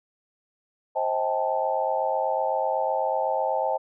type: chord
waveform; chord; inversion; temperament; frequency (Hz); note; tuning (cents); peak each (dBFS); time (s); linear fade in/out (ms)
sine; A half-diminished seventh; first; just; 528 / 633.6 / 792 / 880; C5 / Eb5 / G5 / A5; +16 / +31 / +18 / 0; -28; 0.95-3.78; 20
effects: none